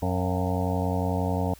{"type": "harmonic tone with a mistuned harmonic", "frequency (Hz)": 91.1, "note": "F#2", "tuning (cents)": -26, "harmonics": [1, 2, 3, 5, 6, 7, 8, 9, 10], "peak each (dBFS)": [-27, -30, -32, -34, -35, -35, -36, -37, -37], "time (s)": [0.02, 1.54], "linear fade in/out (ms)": 5, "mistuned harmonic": 7, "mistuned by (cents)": 67, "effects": ["added 60 Hz sine -52 dBFS peak until 1.59 s", "white hiss -53 dBFS RMS until 1.59 s"]}